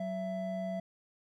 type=tone pair together; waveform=triangle; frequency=187.18 / 666 Hz; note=F#3 / E5; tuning=+20 / +18 cents; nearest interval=octave + minor seventh; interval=2198 cents; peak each=-35 / -34 dBFS; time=0-0.8 s; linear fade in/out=5 ms; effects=none